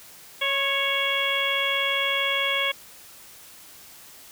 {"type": "harmonic tone with a mistuned harmonic", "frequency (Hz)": 554.4, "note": "C#5", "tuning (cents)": 0, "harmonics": [1, 2, 3, 4, 5, 6], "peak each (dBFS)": [-31, -31, -32, -26, -30, -27], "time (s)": [0.41, 2.72], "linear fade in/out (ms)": 10, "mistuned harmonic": 2, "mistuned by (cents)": -27, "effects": ["white hiss -47 dBFS RMS until 4.31 s"]}